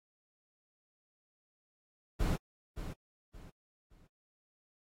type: noise with echo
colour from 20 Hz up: brown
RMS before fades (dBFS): -31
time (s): 2.19-2.37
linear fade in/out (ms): 20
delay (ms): 570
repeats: 3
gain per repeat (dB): -10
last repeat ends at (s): 4.08
effects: AAC 48 kbps